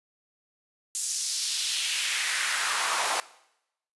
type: noise with high-pass filter sweep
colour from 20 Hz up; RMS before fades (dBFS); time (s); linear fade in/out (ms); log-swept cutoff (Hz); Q
pink; -28; 0.95-3.2; 0; 7200 to 770; 1.8
effects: noise-tail reverb RT60 0.8 s tail -19 dB re dry + resampled to 24000 Hz